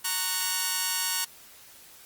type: chord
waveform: 5% pulse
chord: F# major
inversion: first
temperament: just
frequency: 925 / 1110 / 1480 Hz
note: A#5 / C#6 / F#6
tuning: -14 / +2 / 0 cents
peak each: -19 / -22 / -20 dBFS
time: 0.04-1.25 s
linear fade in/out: 10 ms
effects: white hiss -51 dBFS RMS until 2.05 s + Opus 32 kbps